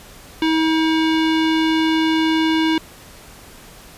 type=tone with low-pass filter; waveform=square; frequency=319.3 Hz; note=D#4; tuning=45 cents sharp; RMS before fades=-17 dBFS; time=0.42-2.78 s; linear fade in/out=2 ms; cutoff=3400 Hz; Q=2.2; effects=pink hiss -42 dBFS RMS until 3.97 s + resampled to 32000 Hz